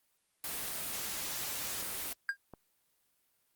white noise, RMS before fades -38 dBFS, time 0.44-2.13 s, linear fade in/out 2 ms
clicks, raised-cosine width 1 ms, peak -32 dBFS, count 2, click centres 1.827 / 2.537 s
triangle tone with exponential decay, 1610 Hz, G6, 46 cents sharp, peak -23 dBFS, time 2.29-2.37 s, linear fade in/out 1 ms, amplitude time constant 16 ms
effects white hiss -75 dBFS RMS until 3.55 s + Opus 32 kbps

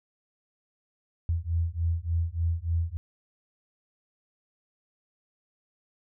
sine beating tone pair, 82.2 / 85.6 Hz, E2 / F2, -4 / -34 cents, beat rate 3.4 Hz, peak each -28 dBFS, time 1.29-2.97 s, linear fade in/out 0 ms, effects none

